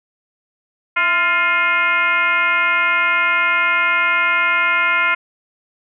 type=tone with frequency modulation; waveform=sine; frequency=1760 Hz; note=A6; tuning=in tune; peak=-13 dBFS; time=0.96-5.15 s; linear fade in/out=10 ms; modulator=364 Hz; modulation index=2; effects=none